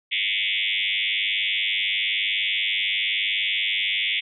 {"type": "tone with frequency modulation", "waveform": "sine", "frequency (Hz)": 2800, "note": "F7", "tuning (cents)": 4, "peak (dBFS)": -21, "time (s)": [0.11, 4.21], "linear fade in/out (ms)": 20, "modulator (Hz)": 101, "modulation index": 7.3, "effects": []}